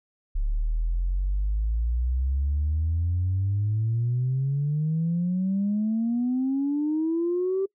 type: exponential sweep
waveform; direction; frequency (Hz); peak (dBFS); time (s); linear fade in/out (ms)
sine; up; 35 to 392; -21; 0.35-7.66; 10
effects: noise-tail reverb RT60 0.1 s tail -23 dB re dry + tanh soft clip ceiling -18 dBFS